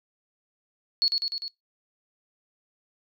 sine tone with echo, 4364 Hz, C#8, 28 cents flat, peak -19 dBFS, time 1.02-1.08 s, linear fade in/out 0 ms, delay 100 ms, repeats 4, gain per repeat -3 dB, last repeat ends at 1.48 s, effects noise-tail reverb RT60 0.2 s tail -25 dB re dry

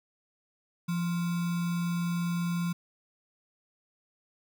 sine tone with sample-and-hold, 172.6 Hz, F3, 20 cents flat, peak -27 dBFS, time 0.88-2.73 s, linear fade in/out 10 ms, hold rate 1225 Hz, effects none

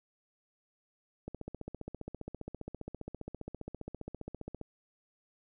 click train, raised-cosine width 2 ms, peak -27 dBFS, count 51, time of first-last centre 1.28-4.613 s, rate 15 Hz, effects none

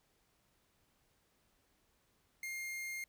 45% pulse tone, 2122 Hz, C7, 24 cents sharp, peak -40 dBFS, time 2.43-3.04 s, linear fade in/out 2 ms, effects pink hiss -75 dBFS RMS until 3.08 s

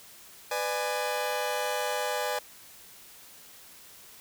sawtooth chord, G# diminished, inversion first, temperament just, 498.4 / 598 / 830.6 Hz, B4 / D5 / G#5, +16 / +31 / 0 cents, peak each -29 dBFS, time 0.51-2.39 s, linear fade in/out 5 ms, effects white hiss -51 dBFS RMS until 4.2 s

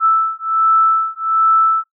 sine beating tone pair, 1318 / 1319.3 Hz, E6 / E6, -1 / +1 cents, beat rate 1.3 Hz, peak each -14 dBFS, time 0-1.84 s, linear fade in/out 50 ms, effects noise-tail reverb RT60 0.1 s tail -19 dB re dry

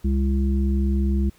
harmonic tone, 67.4 Hz, C#2, 48 cents flat, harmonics 1 / 3 / 5, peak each -19 / -24 / -31 dBFS, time 0.04-1.3 s, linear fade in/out 10 ms, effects pink hiss -56 dBFS RMS until 1.38 s

